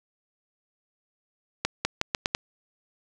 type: accelerating click train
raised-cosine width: 0.2 ms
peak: -6 dBFS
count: 6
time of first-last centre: 1.65-2.349 s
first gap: 200 ms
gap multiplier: 0.82
effects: 7-bit